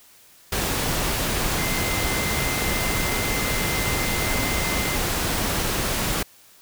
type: tone in noise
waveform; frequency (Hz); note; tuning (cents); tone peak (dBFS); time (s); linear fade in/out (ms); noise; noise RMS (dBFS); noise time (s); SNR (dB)
sine; 2075; C7; -15; -30; 1.58-4.96; 5; pink; -24; 0.52-6.23; -9
effects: white hiss -52 dBFS RMS until 6.61 s